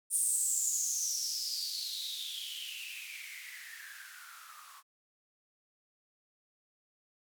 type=noise with band-pass filter sweep; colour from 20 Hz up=violet; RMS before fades=-37 dBFS; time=0.1-4.83 s; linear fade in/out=50 ms; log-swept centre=9200 to 1100 Hz; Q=9.3; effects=none